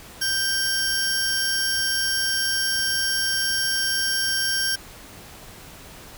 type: tone pair together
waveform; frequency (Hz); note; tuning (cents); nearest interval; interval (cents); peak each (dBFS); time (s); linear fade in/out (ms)
sawtooth; 1568 / 5546; G6 / F8; 0 / -13; octave + minor seventh; 2187; -21; 0.21-4.76; 10
effects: pink hiss -43 dBFS RMS until 6.17 s